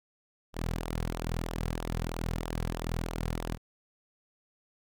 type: tone with flanger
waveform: sawtooth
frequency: 41.27 Hz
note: E1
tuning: 3 cents sharp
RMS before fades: -34 dBFS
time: 0.53-3.58 s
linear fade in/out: 50 ms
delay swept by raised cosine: 0.42 to 3.42 ms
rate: 3.1 Hz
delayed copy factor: -0.55
effects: none